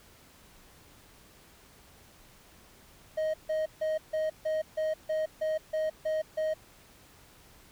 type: tone bursts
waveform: triangle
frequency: 626 Hz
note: D#5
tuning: 10 cents sharp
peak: -25 dBFS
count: 11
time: 3.17-6.54 s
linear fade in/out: 10 ms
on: 170 ms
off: 150 ms
effects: pink hiss -57 dBFS RMS until 7.71 s